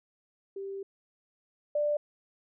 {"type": "tone pair in turn", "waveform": "sine", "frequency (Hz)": [392, 590.9], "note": ["G4", "D5"], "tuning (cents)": [0, 10], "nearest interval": "perfect fifth", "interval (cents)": 710, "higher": "second", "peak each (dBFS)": [-35, -25], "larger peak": "second", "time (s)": [[0.56, 0.83], [1.75, 1.97]], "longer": "first", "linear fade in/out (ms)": 5, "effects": []}